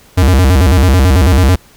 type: tone with vibrato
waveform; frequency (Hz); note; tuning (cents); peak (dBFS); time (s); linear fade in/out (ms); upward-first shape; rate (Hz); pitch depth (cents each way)
square; 78; D#2; +5; -6; 0.17-1.56; 10; square; 9.1; 280
effects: pink hiss -44 dBFS RMS until 1.76 s